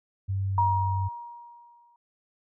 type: tone with pitch glide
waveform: sine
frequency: 97.1 to 96.48 Hz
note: G2 to G2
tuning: -16 to -27 cents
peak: -25 dBFS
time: 0.28-1.09 s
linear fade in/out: 20 ms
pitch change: -11 cents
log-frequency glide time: 0.47-0.71 s
type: tone with exponential decay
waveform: sine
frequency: 948 Hz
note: A#5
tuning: 29 cents sharp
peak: -19 dBFS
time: 0.58-1.96 s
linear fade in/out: 2 ms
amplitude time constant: 300 ms
effects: none